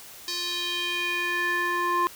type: tone with band-pass filter sweep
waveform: square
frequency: 350.6 Hz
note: F4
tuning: 7 cents sharp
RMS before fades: -27 dBFS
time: 0.28-2.07 s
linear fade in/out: 0 ms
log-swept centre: 4800 to 1100 Hz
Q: 3
effects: white hiss -45 dBFS RMS until 2.15 s